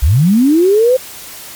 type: linear sweep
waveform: sine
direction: up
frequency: 55 to 526 Hz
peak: -6 dBFS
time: 0.02-0.97 s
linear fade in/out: 10 ms
effects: white hiss -31 dBFS RMS until 1.55 s + MP3 96 kbps